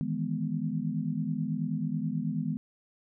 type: chord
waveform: sine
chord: E major seventh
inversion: third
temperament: equal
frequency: 155.56 / 164.81 / 207.7 / 246.9 Hz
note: D#3 / E3 / G#3 / B3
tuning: 0 / 0 / 0 / 0 cents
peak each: -34 dBFS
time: 0.01-2.57 s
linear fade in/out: 0 ms
effects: none